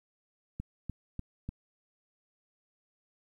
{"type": "click train", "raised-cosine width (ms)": 5, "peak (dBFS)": -24, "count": 4, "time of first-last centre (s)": [0.6, 1.49], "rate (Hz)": 3.37, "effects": ["11-bit"]}